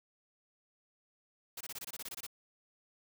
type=noise bursts; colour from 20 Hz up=white; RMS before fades=-43 dBFS; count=12; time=1.57-2.267 s; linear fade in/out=5 ms; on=37 ms; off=23 ms; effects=none